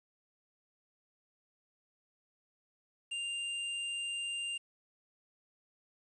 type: tone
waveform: square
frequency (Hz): 2794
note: F7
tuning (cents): 0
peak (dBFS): -36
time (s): 3.11-4.58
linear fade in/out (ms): 10
effects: resampled to 22050 Hz + 11-bit